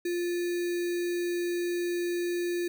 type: tone with sample-and-hold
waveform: sine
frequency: 349.2 Hz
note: F4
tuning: in tune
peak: -27 dBFS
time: 0.05-2.68 s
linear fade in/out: 5 ms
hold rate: 2100 Hz
effects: none